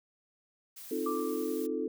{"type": "noise", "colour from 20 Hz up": "blue", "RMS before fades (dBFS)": -47, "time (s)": [0.76, 1.67], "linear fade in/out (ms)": 10}
{"type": "chord", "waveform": "sine", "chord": "F dominant seventh", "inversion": "second", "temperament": "equal", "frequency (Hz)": [261.6, 311.1, 349.2, 440], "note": ["C4", "Eb4", "F4", "A4"], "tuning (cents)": [0, 0, 0, 0], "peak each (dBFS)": [-37, -36, -38, -34], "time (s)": [0.91, 1.88], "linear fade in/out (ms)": 5}
{"type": "tone with exponential decay", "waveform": "sine", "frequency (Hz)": 1174.7, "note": "D6", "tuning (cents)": 0, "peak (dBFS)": -32, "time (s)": [1.06, 1.85], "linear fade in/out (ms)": 5, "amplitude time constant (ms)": 170}
{"effects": []}